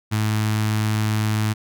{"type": "tone with notch filter", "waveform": "sawtooth", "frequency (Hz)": 107.6, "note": "A2", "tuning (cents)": -38, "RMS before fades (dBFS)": -21, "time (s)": [0.11, 1.54], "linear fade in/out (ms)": 20, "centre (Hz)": 510, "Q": 0.88, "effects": []}